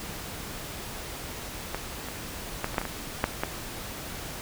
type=clicks; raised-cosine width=0.5 ms; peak=-14 / -23 / -12 / -19 / -9 / -17 / -17 / -7 / -11 dBFS; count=9; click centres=1.746 / 2.086 / 2.644 / 2.744 / 2.782 / 2.815 / 2.853 / 3.241 / 3.435 s; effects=pink hiss -38 dBFS RMS until 4.41 s